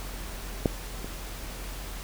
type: clicks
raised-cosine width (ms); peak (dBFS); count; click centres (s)
2; -8 / -22; 2; 0.658 / 1.045
effects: added 44 Hz sine -37 dBFS peak until 2.03 s + pink hiss -41 dBFS RMS until 2.03 s